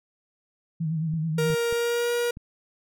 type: tone with vibrato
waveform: sine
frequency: 159.7 Hz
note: D#3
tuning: 45 cents sharp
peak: -24 dBFS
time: 0.8-1.55 s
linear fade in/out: 10 ms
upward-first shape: sine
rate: 9.2 Hz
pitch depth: 65 cents each way
type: clicks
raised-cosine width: 5 ms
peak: -27 dBFS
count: 4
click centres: 1.138 / 1.502 / 1.726 / 2.371 s
type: tone with pitch glide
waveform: 45% pulse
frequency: 469 to 477.7 Hz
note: A#4 to A#4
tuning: +11 to +42 cents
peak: -23 dBFS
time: 1.38-2.31 s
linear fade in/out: 5 ms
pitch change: +31 cents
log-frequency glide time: 1.71-2.12 s
effects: none